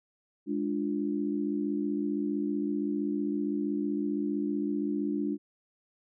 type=chord; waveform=sine; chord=D diminished; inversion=second; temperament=equal; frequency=207.7 / 293.7 / 349.2 Hz; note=Ab3 / D4 / F4; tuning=0 / 0 / 0 cents; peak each=-33 / -30 / -35 dBFS; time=0.46-5.38 s; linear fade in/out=50 ms; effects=none